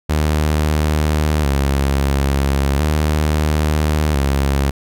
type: tone with vibrato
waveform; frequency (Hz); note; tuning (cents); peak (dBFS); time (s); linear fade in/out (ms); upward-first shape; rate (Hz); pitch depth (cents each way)
sawtooth; 72.6; D2; -19; -10; 0.09-4.71; 10; square; 0.37; 85
effects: none